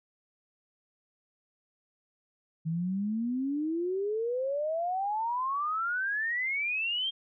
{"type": "exponential sweep", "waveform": "sine", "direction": "up", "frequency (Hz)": [157.3, 3226], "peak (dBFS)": -28, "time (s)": [2.65, 7.11], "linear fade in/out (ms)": 20, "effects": []}